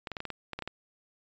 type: clicks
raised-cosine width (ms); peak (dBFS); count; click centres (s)
0.3; -20; 10; 0.072 / 0.117 / 0.168 / 0.204 / 0.253 / 0.303 / 0.533 / 0.59 / 0.623 / 0.676
effects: resampled to 16000 Hz